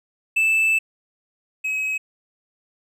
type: tone pair in turn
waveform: triangle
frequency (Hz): 2636 / 2552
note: E7 / D#7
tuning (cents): -1 / +43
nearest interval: minor second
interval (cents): 56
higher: first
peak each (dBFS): -14 / -20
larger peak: first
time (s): 0.36-0.79 / 1.64-1.98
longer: first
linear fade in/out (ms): 10
effects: none